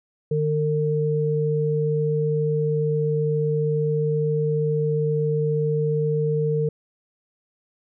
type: tone pair together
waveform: sine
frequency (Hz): 151.4 / 453.7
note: D#3 / A#4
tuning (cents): -47 / -47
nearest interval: octave + perfect fifth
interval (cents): 1900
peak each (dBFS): -22 / -22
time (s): 0.31-6.69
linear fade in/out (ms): 5
effects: none